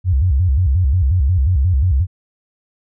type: tone with vibrato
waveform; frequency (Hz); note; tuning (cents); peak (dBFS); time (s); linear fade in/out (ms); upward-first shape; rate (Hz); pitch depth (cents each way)
sine; 78; D#2; +5; -11; 0.04-2.07; 50; square; 5.6; 270
effects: none